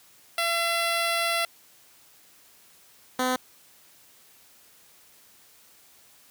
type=tone pair in turn; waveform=10% pulse; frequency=677 / 254.5 Hz; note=E5 / C4; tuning=+46 / -48 cents; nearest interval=octave + perfect fourth; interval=1694 cents; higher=first; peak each=-15 dBFS; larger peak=neither; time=0.38-1.45 / 3.19-3.36 s; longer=first; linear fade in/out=2 ms; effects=white hiss -56 dBFS RMS until 6.3 s + high-pass 60 Hz 12 dB/octave